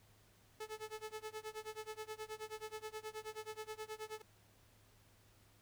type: tone with tremolo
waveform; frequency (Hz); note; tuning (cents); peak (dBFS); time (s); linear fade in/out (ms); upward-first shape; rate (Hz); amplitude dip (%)
sawtooth; 433.1; A4; -27; -38; 0.6-4.22; 5; sine; 9.4; 95
effects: added 104 Hz sine -70 dBFS peak until 5.61 s + pink hiss -69 dBFS RMS until 5.61 s